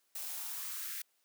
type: noise with high-pass filter sweep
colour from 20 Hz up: blue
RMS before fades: -41 dBFS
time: 0.15-1.02 s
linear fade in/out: 5 ms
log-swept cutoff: 570 to 1800 Hz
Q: 2.7
effects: white hiss -75 dBFS RMS until 1.24 s + high-pass 300 Hz 12 dB/octave